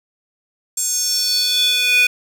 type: tone with high-pass filter sweep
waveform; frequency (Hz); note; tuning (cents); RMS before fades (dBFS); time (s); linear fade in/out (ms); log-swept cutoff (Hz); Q
square; 493.9; B4; 0; -17; 0.77-2.07; 5; 7700 to 2300; 5.4
effects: none